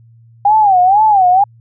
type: tone with vibrato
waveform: sine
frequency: 792 Hz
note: G5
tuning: 18 cents sharp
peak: -6 dBFS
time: 0.45-1.44 s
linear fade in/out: 5 ms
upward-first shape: sine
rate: 2.1 Hz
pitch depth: 170 cents each way
effects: added 115 Hz sine -41 dBFS peak until 1.6 s